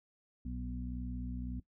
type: harmonic tone with a mistuned harmonic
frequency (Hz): 61.74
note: B1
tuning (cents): 0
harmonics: 1 / 2 / 3 / 4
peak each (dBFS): -40 / -47 / -46 / -43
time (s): 0.45-1.6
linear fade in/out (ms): 5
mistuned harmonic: 2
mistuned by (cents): -28
effects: noise-tail reverb RT60 0.1 s tail -17 dB re dry

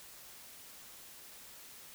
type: silence
effects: white hiss -53 dBFS RMS until 1.94 s

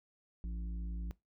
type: harmonic tone with a mistuned harmonic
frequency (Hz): 55.6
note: A1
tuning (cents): +19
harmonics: 1 / 3 / 5 / 6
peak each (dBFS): -37 / -47 / -58 / -62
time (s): 0.44-1.11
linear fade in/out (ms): 0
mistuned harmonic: 3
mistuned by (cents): +100
effects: noise-tail reverb RT60 0.2 s tail -21 dB re dry

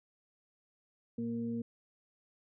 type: harmonic tone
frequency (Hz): 116.54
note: A#2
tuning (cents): 0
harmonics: 1 / 2 / 4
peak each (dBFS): -45 / -34 / -44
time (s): 1.18-1.62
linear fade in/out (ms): 5
effects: none

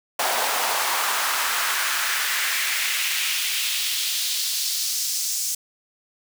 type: noise with high-pass filter sweep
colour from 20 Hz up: pink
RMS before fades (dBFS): -24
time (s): 0.19-5.55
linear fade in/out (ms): 5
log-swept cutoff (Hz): 700 to 6400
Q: 1.7
effects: none

